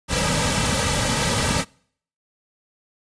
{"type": "noise with comb filter", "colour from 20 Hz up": "pink", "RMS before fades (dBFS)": -21, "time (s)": [0.08, 1.65], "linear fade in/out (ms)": 50, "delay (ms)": 2.8, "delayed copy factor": -0.75, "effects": ["noise-tail reverb RT60 0.6 s tail -26 dB re dry", "resampled to 22050 Hz"]}